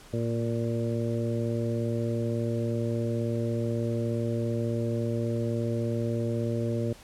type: harmonic tone with a mistuned harmonic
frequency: 116.54 Hz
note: A#2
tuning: in tune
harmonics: 1 / 2 / 3 / 4 / 5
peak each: -29 / -32 / -34 / -35 / -36 dBFS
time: 0.13-6.93 s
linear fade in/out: 5 ms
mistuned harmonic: 1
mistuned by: -33 cents
effects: pink hiss -51 dBFS RMS until 7.03 s + low-pass 11000 Hz 12 dB/octave